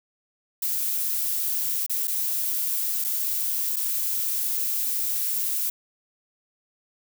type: noise with dropouts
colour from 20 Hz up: violet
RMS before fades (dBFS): -26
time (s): 0.62-5.7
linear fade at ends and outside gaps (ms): 5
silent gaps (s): 1.864-1.896 / 2.073-2.078 / 3.042-3.046 / 3.761-3.765
effects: none